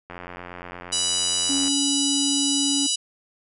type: click train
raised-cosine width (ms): 0.5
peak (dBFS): -21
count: 141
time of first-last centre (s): 0.1-1.68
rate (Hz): 88.6
type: harmonic tone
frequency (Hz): 982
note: B5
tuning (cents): -10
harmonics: 3 / 4 / 5 / 6 / 7 / 8 / 9 / 10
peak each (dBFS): -27 / -28 / -29 / -30 / -30 / -31 / -32 / -32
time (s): 0.92-2.96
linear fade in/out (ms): 10
type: tone with pitch glide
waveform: triangle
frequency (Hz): 277.7 to 280.9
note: C#4 to C#4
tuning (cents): +3 to +23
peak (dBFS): -22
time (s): 1.49-2.87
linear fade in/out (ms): 10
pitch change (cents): +20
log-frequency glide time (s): 1.66-1.71
effects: none